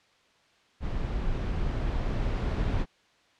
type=noise with level ramp; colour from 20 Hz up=brown; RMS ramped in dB=-31 to -26 dBFS; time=0.8-2.86 s; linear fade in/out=50 ms; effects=white hiss -63 dBFS RMS until 3.39 s + low-pass 4000 Hz 12 dB/octave